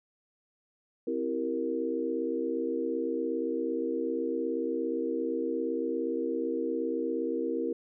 sine chord, C dominant seventh, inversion none, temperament equal with one note detuned, 261.6 / 329.6 / 387 / 466.2 Hz, C4 / E4 / G4 / Bb4, 0 / 0 / -22 / 0 cents, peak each -35 / -33 / -37 / -32 dBFS, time 1.07-7.73 s, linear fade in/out 5 ms, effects none

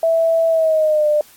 sine tone with pitch glide, 657 to 599 Hz, E5 to D5, -6 to +34 cents, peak -12 dBFS, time 0.03-1.21 s, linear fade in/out 2 ms, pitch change -160 cents, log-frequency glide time 0.48-1.08 s, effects white hiss -47 dBFS RMS until 1.36 s + AAC 64 kbps

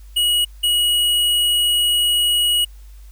square tone pair in turn, 2907 / 2907 Hz, F#7 / F#7, -31 / -31 cents, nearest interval unison, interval 0 cents, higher neither, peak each -15 dBFS, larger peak neither, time 0.16-0.45 / 0.63-2.65 s, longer second, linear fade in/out 10 ms, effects added 50 Hz sine -37 dBFS peak until 3.11 s + white hiss -55 dBFS RMS until 3.11 s

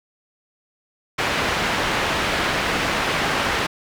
white low-pass noise, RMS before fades -22 dBFS, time 1.18-3.67 s, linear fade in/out 10 ms, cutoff 2300 Hz, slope 12 dB/octave, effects none

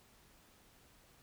silence, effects pink hiss -65 dBFS RMS until 1.22 s

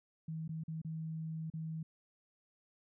sine tone with dropouts, 160 Hz, D#3, 49 cents sharp, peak -38 dBFS, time 0.28-1.83 s, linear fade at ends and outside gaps 5 ms, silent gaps 0.479-0.491 / 0.637-0.68 / 0.817-0.847 / 1.501-1.537 s, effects none

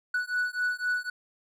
triangle beating tone pair, 1476 / 1479.9 Hz, F#6 / F#6, -5 / 0 cents, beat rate 3.9 Hz, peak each -28 / -28 dBFS, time 0.14-1.1 s, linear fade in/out 5 ms, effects none

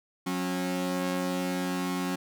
sawtooth tone pair together, 181.8 / 272.4 Hz, F#3 / C#4, -30 / -30 cents, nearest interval perfect fifth, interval 700 cents, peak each -27 dBFS, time 0.26-2.16 s, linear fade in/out 10 ms, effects none

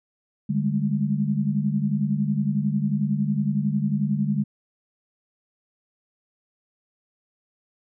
sine tone cluster, 147.1 / 199 / 210 Hz, D3 / G3 / G#3, +3 / +26 / +19 cents, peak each -25 dBFS, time 0.49-4.44 s, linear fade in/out 10 ms, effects none

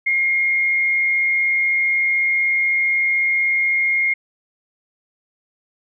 sine tone with frequency modulation, 2138 Hz, C7, 37 cents sharp, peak -15 dBFS, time 0.06-4.14 s, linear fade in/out 10 ms, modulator 127 Hz, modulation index 0.21, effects none

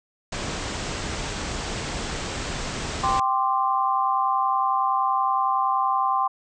pink low-pass noise, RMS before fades -30 dBFS, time 0.32-3.2 s, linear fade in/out 5 ms, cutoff 8300 Hz, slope 96 dB/octave
sine chord, G suspended fourth, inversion none, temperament just, 784 / 1045.3 / 1176 Hz, G5 / C6 / D6, 0 / -2 / +2 cents, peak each -24 / -22 / -27 dBFS, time 3.03-6.28 s, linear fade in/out 10 ms
effects none

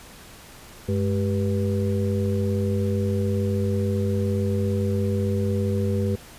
harmonic tone with a mistuned harmonic, 97.7 Hz, G2, 5 cents flat, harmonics 1 / 2 / 4 / 5, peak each -23 / -26 / -29 / -30 dBFS, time 0.88-6.16 s, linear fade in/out 10 ms, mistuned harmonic 2, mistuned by +130 cents, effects pink hiss -45 dBFS RMS until 6.38 s + resampled to 32000 Hz

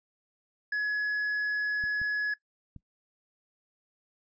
triangle tone, 1690 Hz, G#6, 30 cents sharp, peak -25 dBFS, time 0.72-2.34 s, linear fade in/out 5 ms
clicks, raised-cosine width 5 ms, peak -33 dBFS, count 3, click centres 1.839 / 2.016 / 2.763 s
effects noise-tail reverb RT60 0.1 s tail -20 dB re dry + resampled to 16000 Hz

